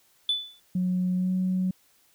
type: tone with exponential decay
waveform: sine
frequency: 3486 Hz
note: A7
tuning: 17 cents flat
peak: -18 dBFS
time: 0.29-0.6 s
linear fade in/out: 2 ms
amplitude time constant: 66 ms
type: tone with pitch glide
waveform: sine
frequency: 182.2 to 185.17 Hz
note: F#3 to F#3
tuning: -26 to +2 cents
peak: -22 dBFS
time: 0.75-1.71 s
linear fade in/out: 5 ms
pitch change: +28 cents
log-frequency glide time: 1.15-1.32 s
effects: tanh soft clip ceiling -18 dBFS + white hiss -63 dBFS RMS until 2.14 s